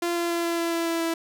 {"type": "tone with pitch steps", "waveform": "sawtooth", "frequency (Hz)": [344.4, 342.4, 340.4, 338.5, 336.5, 334.6, 332.7, 330.8], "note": ["F4", "F4", "F4", "E4", "E4", "E4", "E4", "E4"], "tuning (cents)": [-24, -34, -44, 46, 36, 26, 16, 6], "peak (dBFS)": -20, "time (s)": [0.02, 1.14], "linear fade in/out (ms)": 5, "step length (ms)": 140, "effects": []}